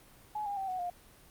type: tone with pitch steps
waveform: sine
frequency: 846 / 809.2 / 774 / 740.3 / 708.1 Hz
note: G#5 / G#5 / G5 / F#5 / F5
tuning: +32 / -45 / -22 / +1 / +24 cents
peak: -33 dBFS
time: 0.35-0.9 s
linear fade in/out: 5 ms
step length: 110 ms
effects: pink hiss -58 dBFS RMS until 1.3 s + Opus 32 kbps